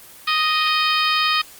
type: harmonic tone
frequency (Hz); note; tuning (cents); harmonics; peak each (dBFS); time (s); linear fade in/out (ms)
622.3; D#5; 0; 2 / 3 / 4 / 5 / 6 / 7 / 8; -20 / -26 / -23 / -24 / -26 / -28 / -27; 0.27-1.42; 10
effects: white hiss -43 dBFS RMS until 1.59 s + Opus 24 kbps